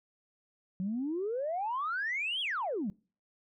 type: exponential two-way sweep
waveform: sine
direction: up then down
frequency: 179.3 to 3371 to 179.3 Hz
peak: -30 dBFS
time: 0.8-2.9 s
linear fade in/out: 0 ms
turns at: 2.41 s
effects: noise-tail reverb RT60 0.4 s tail -26 dB re dry + tanh soft clip ceiling -26 dBFS

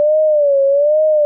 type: tone with vibrato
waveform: sine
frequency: 584 Hz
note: D5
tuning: 10 cents flat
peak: -9 dBFS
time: 0-1.25 s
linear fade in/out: 0 ms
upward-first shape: sine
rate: 1.2 Hz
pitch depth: 110 cents each way
effects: none

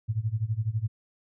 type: tone with tremolo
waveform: sine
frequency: 110 Hz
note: A2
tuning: in tune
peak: -22 dBFS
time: 0.08-0.88 s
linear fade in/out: 20 ms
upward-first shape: sine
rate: 12 Hz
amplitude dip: 90%
effects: none

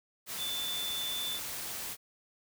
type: tone in noise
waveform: sine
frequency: 3520 Hz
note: A7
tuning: in tune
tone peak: -34 dBFS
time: 0.37-1.4 s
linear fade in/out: 50 ms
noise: white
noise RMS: -39 dBFS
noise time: 0.26-1.97 s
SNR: +2 dB
effects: none

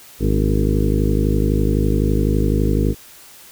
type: harmonic tone with a mistuned harmonic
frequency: 51.91 Hz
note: G#1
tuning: in tune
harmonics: 1 / 2 / 3 / 4 / 5 / 6 / 7 / 8 / 9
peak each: -18 / -21 / -23 / -24 / -25 / -26 / -26 / -27 / -28 dBFS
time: 0.19-2.95 s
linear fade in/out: 50 ms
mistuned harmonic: 5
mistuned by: +54 cents
effects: white hiss -43 dBFS RMS until 3.51 s

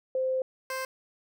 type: tone pair in turn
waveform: sine / 15% pulse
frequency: 520 / 523.6 Hz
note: C5 / C5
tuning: -11 / +1 cents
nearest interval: unison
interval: 12 cents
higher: second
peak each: -25 dBFS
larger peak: neither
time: 0.15-0.42 / 0.7-0.85 s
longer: first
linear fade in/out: 2 ms
effects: none

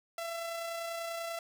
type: tone with amplitude modulation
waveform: sawtooth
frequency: 671 Hz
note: E5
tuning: 31 cents sharp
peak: -31 dBFS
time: 0.18-1.39 s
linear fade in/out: 2 ms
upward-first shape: sine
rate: 30.2 Hz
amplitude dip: 30%
effects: 10-bit

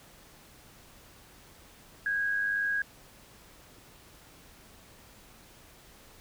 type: tone pair together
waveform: sine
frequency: 1542 / 1644 Hz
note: G6 / G#6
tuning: -29 / -18 cents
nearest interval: minor second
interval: 111 cents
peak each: -36 / -27 dBFS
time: 2.06-2.82 s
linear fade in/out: 2 ms
effects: pink hiss -55 dBFS RMS until 6.2 s

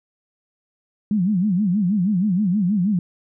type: tone with vibrato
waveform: sine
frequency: 193.6 Hz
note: G3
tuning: 21 cents flat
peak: -16 dBFS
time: 1.11-2.99 s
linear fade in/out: 2 ms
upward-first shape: sine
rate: 6.3 Hz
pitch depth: 200 cents each way
effects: none

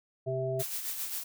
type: harmonic tone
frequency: 130.81 Hz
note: C3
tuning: in tune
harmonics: 1 / 3 / 5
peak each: -34 / -34 / -33 dBFS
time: 0.26-0.63 s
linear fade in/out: 20 ms
type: noise with tremolo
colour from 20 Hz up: blue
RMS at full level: -34 dBFS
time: 0.59-1.24 s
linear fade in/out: 10 ms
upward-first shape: sine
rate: 7.5 Hz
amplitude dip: 50%
effects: none

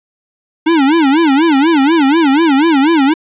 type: tone with vibrato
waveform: square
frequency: 300.3 Hz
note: D4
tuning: 39 cents sharp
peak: -8 dBFS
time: 0.66-3.14 s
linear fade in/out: 10 ms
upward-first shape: sine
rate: 4.1 Hz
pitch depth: 210 cents each way
effects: resampled to 8000 Hz + 7-bit

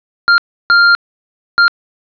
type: tone bursts at uneven times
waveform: square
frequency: 1396.9 Hz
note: F6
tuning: in tune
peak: -6 dBFS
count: 3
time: 0.28-0.38 / 0.7-0.95 / 1.58-1.68 s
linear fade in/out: 0 ms
effects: resampled to 11025 Hz + 7-bit

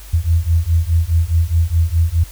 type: beating tone pair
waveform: sine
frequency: 80.8 / 85.6 Hz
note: E2 / F2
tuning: -34 / -34 cents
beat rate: 4.8 Hz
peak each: -15 dBFS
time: 0.13-2.24 s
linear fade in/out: 10 ms
effects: added 50 Hz sine -34 dBFS peak until 2.31 s + white hiss -41 dBFS RMS until 2.31 s

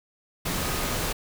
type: tone in noise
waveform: sine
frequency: 1244.5 Hz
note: D#6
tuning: in tune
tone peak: -39 dBFS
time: 0.57-0.96 s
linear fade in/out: 10 ms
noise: pink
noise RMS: -28 dBFS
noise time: 0.45-1.13 s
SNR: -14 dB
effects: none

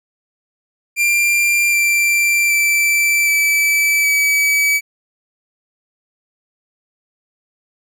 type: tone with pitch steps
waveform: 45% pulse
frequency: 2379 / 2356 / 2333 / 2310 / 2287 Hz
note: D7 / D7 / D7 / D7 / D7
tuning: +22 / +5 / -12 / -29 / -47 cents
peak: -12 dBFS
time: 0.96-4.81 s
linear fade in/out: 50 ms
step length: 770 ms
effects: none

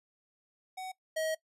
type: tone pair in turn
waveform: square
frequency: 750 / 634.9 Hz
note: F#5 / D#5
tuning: +23 / +35 cents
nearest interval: minor third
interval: 288 cents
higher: first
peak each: -39 / -31 dBFS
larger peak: second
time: 0.77-0.92 / 1.16-1.35 s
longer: second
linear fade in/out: 10 ms
effects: noise-tail reverb RT60 0.1 s tail -20 dB re dry + resampled to 32000 Hz

